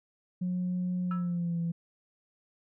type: tone with pitch glide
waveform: sine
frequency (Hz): 180.6 to 168.51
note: F#3 to E3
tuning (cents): -42 to +38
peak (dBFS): -27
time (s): 0.41-1.72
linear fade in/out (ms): 10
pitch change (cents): -120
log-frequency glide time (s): 1.03-1.6
type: tone with exponential decay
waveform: sine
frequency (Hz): 1318.5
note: E6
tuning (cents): 0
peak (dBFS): -31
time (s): 1.11-1.38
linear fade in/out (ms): 2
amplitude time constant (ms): 57
effects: tanh soft clip ceiling -25 dBFS